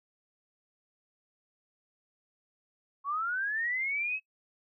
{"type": "linear sweep", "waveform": "sine", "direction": "up", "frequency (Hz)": [1091, 2595], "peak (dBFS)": -29, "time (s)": [3.04, 4.2], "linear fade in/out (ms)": 50, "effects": ["noise-tail reverb RT60 0.1 s tail -23 dB re dry"]}